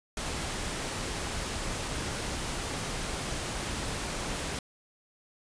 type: noise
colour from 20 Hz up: pink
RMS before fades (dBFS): -34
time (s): 0.17-4.59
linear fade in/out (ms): 2
effects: resampled to 22050 Hz